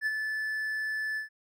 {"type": "tone with ADSR envelope", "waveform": "triangle", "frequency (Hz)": 1742, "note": "A6", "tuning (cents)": -18, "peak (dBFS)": -23, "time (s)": [0.01, 1.29], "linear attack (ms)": 53, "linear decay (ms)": 36, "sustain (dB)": -5, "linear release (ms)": 120, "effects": []}